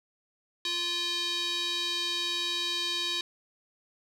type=tone with band-pass filter; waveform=square; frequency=347.7 Hz; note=F4; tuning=8 cents flat; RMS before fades=-31 dBFS; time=0.65-3.21 s; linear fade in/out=2 ms; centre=3900 Hz; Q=4; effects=none